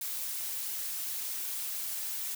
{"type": "noise with flanger", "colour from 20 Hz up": "blue", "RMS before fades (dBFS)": -36, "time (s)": [0.01, 2.35], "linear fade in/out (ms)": 5, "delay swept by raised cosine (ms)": [1.5, 5.3], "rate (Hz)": 2.8, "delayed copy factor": -0.5, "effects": []}